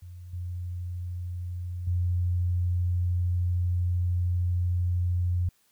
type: tone with level steps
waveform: sine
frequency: 88.7 Hz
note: F2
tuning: 27 cents sharp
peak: -40 / -31 / -23 dBFS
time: 0.02-5.49 s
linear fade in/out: 5 ms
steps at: 0.33 / 1.87 s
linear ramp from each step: 5 ms
effects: white hiss -67 dBFS RMS until 5.71 s